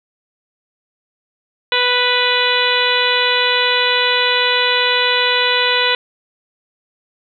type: harmonic tone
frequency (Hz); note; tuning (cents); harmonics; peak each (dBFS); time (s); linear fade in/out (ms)
493.9; B4; 0; 1 / 2 / 3 / 4 / 5 / 6 / 7 / 8; -21 / -21 / -21 / -21 / -21 / -21 / -21 / -21; 1.72-5.95; 2
effects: none